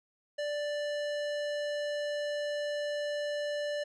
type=tone with low-pass filter; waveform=square; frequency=587.3 Hz; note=D5; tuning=in tune; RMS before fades=-34 dBFS; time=0.38-3.84 s; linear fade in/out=10 ms; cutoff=5300 Hz; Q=0.77; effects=none